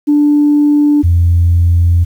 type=tone pair in turn; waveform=sine; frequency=293.7 / 85.94 Hz; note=D4 / F2; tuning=0 / -27 cents; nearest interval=octave + major sixth; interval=2127 cents; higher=first; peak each=-5 dBFS; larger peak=neither; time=0.07-1.03 / 1.03-2.05 s; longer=second; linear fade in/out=20 ms; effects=tanh soft clip ceiling -2 dBFS + 7-bit